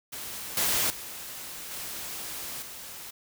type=noise with level steps; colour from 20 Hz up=white; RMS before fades=-38 / -26 / -40 / -37 / -42 dBFS; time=0.12-3.11 s; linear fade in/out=10 ms; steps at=0.57 / 0.9 / 1.71 / 2.62 s; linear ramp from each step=2 ms; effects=none